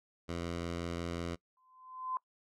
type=tone; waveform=10% pulse; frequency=85.5 Hz; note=F2; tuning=36 cents flat; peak=-28 dBFS; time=0.28-1.36 s; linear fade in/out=20 ms
type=tone with exponential growth; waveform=sine; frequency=1028 Hz; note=C6; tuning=31 cents flat; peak=-31 dBFS; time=1.57-2.17 s; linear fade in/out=1 ms; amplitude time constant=130 ms
effects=noise-tail reverb RT60 0.1 s tail -22 dB re dry + low-pass 7000 Hz 12 dB/octave